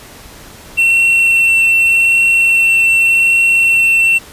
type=tone with vibrato; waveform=triangle; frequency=2708 Hz; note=E7; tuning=46 cents sharp; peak=-6 dBFS; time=0.77-4.19 s; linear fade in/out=20 ms; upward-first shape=triangle; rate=0.85 Hz; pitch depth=8 cents each way; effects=pink hiss -36 dBFS RMS until 4.32 s + resampled to 32000 Hz